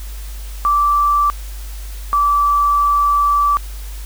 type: tone pair in turn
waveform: sine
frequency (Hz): 1166 / 1158.6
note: D6 / D6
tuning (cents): -13 / -24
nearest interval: unison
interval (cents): 11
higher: first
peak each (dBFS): -11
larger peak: neither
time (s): 0.65-1.3 / 2.13-3.57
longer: second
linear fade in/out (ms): 0
effects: added 50 Hz sine -26 dBFS peak until 4.05 s + white hiss -39 dBFS RMS until 4.05 s